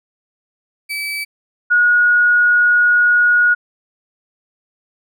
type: tone pair in turn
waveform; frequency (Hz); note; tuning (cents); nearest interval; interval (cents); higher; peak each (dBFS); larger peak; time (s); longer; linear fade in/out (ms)
35% pulse / sine; 2300 / 1448.9; D7 / F#6; -37 / -37; minor sixth; 800; first; -19 / -9; second; 0.89-1.25 / 1.7-3.55; second; 20
effects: none